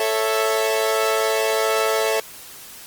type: chord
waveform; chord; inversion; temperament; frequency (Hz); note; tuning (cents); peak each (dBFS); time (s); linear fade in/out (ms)
sawtooth; A major; none; equal with one note detuned; 440 / 552.1 / 659.3; A4 / C#5 / E5; 0 / -7 / 0; -17 / -21 / -19; 0-2.2; 2
effects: white hiss -40 dBFS RMS until 2.86 s + Opus 32 kbps